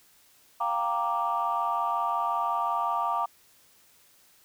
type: chord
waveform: sine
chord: G minor seventh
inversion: third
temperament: equal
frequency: 698.5 / 784 / 932.3 / 1174.7 Hz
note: F5 / G5 / Bb5 / D6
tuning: 0 / 0 / 0 / 0 cents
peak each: -31 / -33 / -29 / -28 dBFS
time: 0.6-3.26 s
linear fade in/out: 10 ms
effects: tanh soft clip ceiling -17 dBFS + white hiss -60 dBFS RMS until 4.44 s